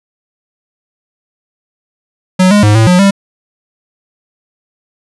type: tone with pitch steps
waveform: square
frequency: 184.9 / 206.5 / 105 / 111.8 / 180 / 197.6 Hz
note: F#3 / G#3 / G#2 / A2 / F#3 / G3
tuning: -1 / -10 / +19 / +28 / -47 / +14 cents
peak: -5 dBFS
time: 2.39-3.11 s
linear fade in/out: 10 ms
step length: 120 ms
effects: resampled to 24000 Hz